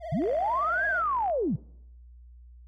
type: tone with vibrato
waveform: triangle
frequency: 661 Hz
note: E5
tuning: 5 cents sharp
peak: -32 dBFS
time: 0-1.04 s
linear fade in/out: 50 ms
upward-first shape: triangle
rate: 18 Hz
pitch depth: 130 cents each way
type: linear two-way sweep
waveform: sine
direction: up then down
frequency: 116.54 to 1676 to 116.54 Hz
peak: -24 dBFS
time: 0.12-1.56 s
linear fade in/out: 5 ms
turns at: 0.86 s
type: click train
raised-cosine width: 0.5 ms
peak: -32 dBFS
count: 59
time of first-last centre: 0.22-1.298 s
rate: 53.8 Hz
effects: noise-tail reverb RT60 0.8 s tail -25 dB re dry + added 60 Hz sine -47 dBFS peak until 2.67 s